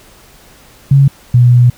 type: tone pair in turn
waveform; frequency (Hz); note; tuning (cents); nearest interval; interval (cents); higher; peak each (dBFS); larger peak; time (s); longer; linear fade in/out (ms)
sine; 138.2 / 122.41; C#3 / B2; -5 / -15; major second; 210; first; -3; neither; 0.91-1.08 / 1.34-1.7; second; 5
effects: pink hiss -42 dBFS RMS until 1.77 s